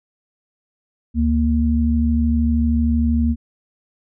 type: tone pair together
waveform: sine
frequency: 73.42 / 233.1 Hz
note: D2 / A#3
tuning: 0 / 0 cents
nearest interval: octave + minor sixth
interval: 2000 cents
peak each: -17 dBFS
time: 1.14-3.36 s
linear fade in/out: 50 ms
effects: none